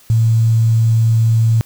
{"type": "tone with quantisation", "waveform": "sine", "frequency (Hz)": 113.1, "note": "A2", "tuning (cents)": 48, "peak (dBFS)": -9, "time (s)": [0.1, 1.61], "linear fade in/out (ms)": 0, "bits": 6, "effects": ["white hiss -47 dBFS RMS until 1.65 s"]}